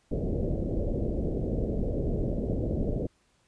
pink low-pass noise, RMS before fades -29 dBFS, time 0.11-3.07 s, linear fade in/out 5 ms, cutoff 590 Hz, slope 48 dB/octave, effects pink hiss -68 dBFS RMS until 3.47 s + resampled to 22050 Hz

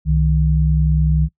sine tone pair together, 65.41 / 155.57 Hz, C2 / D#3, 0 / 0 cents, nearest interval octave + minor third, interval 1500 cents, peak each -15 dBFS, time 0.05-1.29 s, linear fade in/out 50 ms, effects noise-tail reverb RT60 0.1 s tail -22 dB re dry

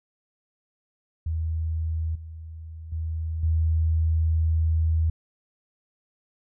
sine tone with level steps, 80.5 Hz, E2, 41 cents flat, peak -24 / -36 / -26 / -19 dBFS, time 1.26-5.1 s, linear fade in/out 5 ms, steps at 2.15 / 2.92 / 3.43 s, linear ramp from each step 5 ms, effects none

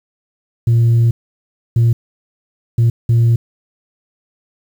sine tone bursts at uneven times, 116.54 Hz, A#2, in tune, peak -6 dBFS, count 4, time 0.67-1.11 / 1.76-1.93 / 2.78-2.9 / 3.09-3.36 s, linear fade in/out 5 ms, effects tanh soft clip ceiling -7 dBFS + 7-bit

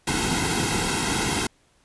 pink noise with comb filter, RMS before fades -24 dBFS, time 0.07-1.47 s, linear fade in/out 5 ms, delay 1.7 ms, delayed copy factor -0.8, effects pink hiss -62 dBFS RMS until 1.84 s + resampled to 24000 Hz

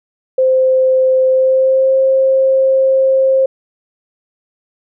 sine tone with pitch glide, 520 to 530.9 Hz, C5 to C5, -11 to +25 cents, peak -8 dBFS, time 0.38-3.46 s, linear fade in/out 5 ms, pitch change +36 cents, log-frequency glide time 1.29-1.96 s, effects none

